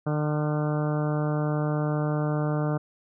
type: harmonic tone with a mistuned harmonic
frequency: 150.4 Hz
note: D3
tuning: 42 cents sharp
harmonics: 1 / 2 / 3 / 4 / 5 / 6 / 7 / 8 / 9 / 10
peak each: -25 / -31 / -34 / -33 / -38 / -42 / -43 / -40 / -42 / -46 dBFS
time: 0.06-2.78 s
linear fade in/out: 10 ms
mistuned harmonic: 9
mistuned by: +32 cents
effects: none